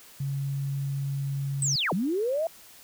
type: tone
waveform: sine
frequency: 138.59 Hz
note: C#3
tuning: in tune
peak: -27 dBFS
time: 0.2-1.76 s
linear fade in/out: 5 ms
type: linear two-way sweep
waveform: sine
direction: down then up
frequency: 8372 to 158.8 to 675 Hz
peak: -24 dBFS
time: 1.62-2.47 s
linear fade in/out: 2 ms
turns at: 1.93 s
effects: white hiss -51 dBFS RMS until 2.83 s